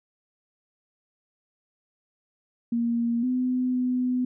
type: tone with pitch steps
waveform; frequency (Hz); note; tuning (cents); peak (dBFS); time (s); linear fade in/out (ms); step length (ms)
sine; 234.5 / 252.8 / 251.1; A#3 / B3 / B3; +11 / +41 / +29; -22; 2.72-4.25; 5; 510
effects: none